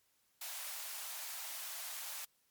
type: high-pass noise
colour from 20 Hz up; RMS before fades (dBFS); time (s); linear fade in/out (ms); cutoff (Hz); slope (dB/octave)
white; -44; 0.41-2.25; 5; 590; 48
effects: white hiss -75 dBFS RMS until 2.5 s + MP3 96 kbps